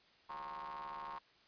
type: ring-modulated tone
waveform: 40% pulse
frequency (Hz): 73.42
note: D2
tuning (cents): 0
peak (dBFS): -40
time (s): 0.29-1.19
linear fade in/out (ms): 10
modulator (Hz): 1000
effects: white hiss -67 dBFS RMS until 1.47 s + resampled to 11025 Hz